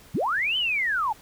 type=linear two-way sweep; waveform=sine; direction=up then down; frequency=87.31 to 3097 to 800 Hz; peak=-22 dBFS; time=0.14-1.13 s; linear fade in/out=10 ms; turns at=0.57 s; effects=pink hiss -51 dBFS RMS until 1.21 s

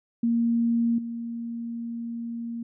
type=tone with level steps; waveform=sine; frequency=233.1 Hz; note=A#3; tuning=in tune; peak=-20 / -30 dBFS; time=0.23-2.63 s; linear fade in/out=5 ms; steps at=0.98 s; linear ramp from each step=5 ms; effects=none

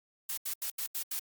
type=noise bursts; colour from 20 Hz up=blue; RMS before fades=-35 dBFS; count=6; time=0.29-1.194 s; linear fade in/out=5 ms; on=84 ms; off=80 ms; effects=Opus 48 kbps

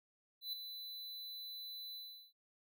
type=tone with ADSR envelope; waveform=square; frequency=4000 Hz; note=B7; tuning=21 cents sharp; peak=-38 dBFS; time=0.41-2.33 s; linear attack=120 ms; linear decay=4 ms; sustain=-8 dB; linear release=380 ms; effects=none

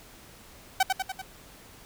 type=tone with echo; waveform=sawtooth; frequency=762 Hz; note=G5; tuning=49 cents flat; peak=-15 dBFS; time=0.8-0.83 s; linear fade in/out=5 ms; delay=97 ms; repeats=4; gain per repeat=-4 dB; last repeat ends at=1.218 s; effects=pink hiss -51 dBFS RMS until 1.85 s

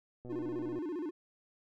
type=click train; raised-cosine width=2 ms; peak=-35 dBFS; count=67; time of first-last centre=0.25-0.787 s; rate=123 Hz
type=tone with vibrato; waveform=triangle; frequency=327.2 Hz; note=E4; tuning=13 cents flat; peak=-33 dBFS; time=0.29-1.11 s; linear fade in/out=20 ms; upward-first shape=square; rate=15 Hz; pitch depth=150 cents each way
effects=none

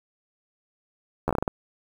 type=slowing click train; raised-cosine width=1 ms; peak=-10 dBFS; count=8; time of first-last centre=1.28-1.478 s; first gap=12 ms; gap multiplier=1.28; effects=7-bit

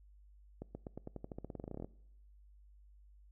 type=accelerating click train; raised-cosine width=2 ms; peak=-30 dBFS; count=21; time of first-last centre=0.62-1.845 s; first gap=130 ms; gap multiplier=0.91; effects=noise-tail reverb RT60 0.8 s tail -22 dB re dry + added 50 Hz sine -58 dBFS peak until 3.31 s

